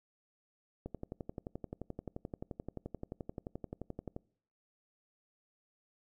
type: click train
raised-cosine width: 2 ms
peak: -27 dBFS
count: 39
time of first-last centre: 0.86-4.164 s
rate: 11.5 Hz
effects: noise-tail reverb RT60 0.6 s tail -25 dB re dry